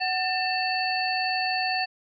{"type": "tone cluster", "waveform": "sine", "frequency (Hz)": [747, 1791, 2667, 4478], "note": ["F#5", "A6", "E7", "C#8"], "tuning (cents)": [16, 30, 20, 17], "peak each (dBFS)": [-27, -31, -30, -30], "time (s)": [0, 1.86], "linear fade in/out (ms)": 20, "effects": []}